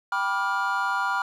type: chord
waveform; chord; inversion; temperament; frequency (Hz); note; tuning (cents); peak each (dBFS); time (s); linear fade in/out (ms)
triangle; G dominant seventh; none; just; 784 / 980 / 1176 / 1411.2; G5 / B5 / D6 / F6; 0 / -14 / +2 / +18; -29 / -26 / -29 / -25; 0.12-1.22; 2
effects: none